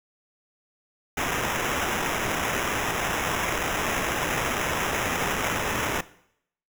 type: noise with sample-and-hold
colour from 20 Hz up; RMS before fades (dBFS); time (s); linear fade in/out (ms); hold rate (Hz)
violet; -27; 1.17-6.01; 5; 4410
effects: noise-tail reverb RT60 0.7 s tail -18 dB re dry